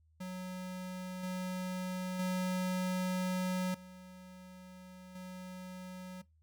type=tone with level steps; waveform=square; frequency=183.9 Hz; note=F#3; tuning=10 cents flat; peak=-40 / -36 / -32 / -50 / -44 dBFS; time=0.2-6.22 s; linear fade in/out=10 ms; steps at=1.23 / 2.19 / 3.74 / 5.15 s; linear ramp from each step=5 ms; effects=noise-tail reverb RT60 0.2 s tail -20 dB re dry + added 79 Hz sine -65 dBFS peak until 6.42 s